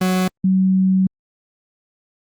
40% pulse / sine tone pair in turn, 185 / 188.56 Hz, F#3 / F#3, 0 / +33 cents, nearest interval unison, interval 33 cents, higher second, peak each -14 / -12 dBFS, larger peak second, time 0.01-0.28 / 0.44-1.07 s, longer second, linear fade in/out 5 ms, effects Opus 32 kbps

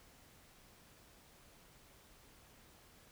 silence, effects pink hiss -63 dBFS RMS until 3.11 s

